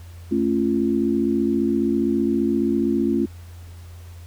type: chord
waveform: sine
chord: A augmented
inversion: none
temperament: just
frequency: 220 / 275 / 343.8 Hz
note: A3 / C#4 / E#4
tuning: 0 / -14 / -27 cents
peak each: -22 dBFS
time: 0.31-3.26 s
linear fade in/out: 10 ms
effects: added 86 Hz sine -37 dBFS peak until 4.26 s + pink hiss -51 dBFS RMS until 4.26 s